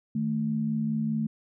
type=tone pair together; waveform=sine; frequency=155.56 / 220.5 Hz; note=D#3 / A3; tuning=0 / +4 cents; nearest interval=tritone; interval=604 cents; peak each=-31 / -26 dBFS; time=0.15-1.27 s; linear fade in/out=5 ms; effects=none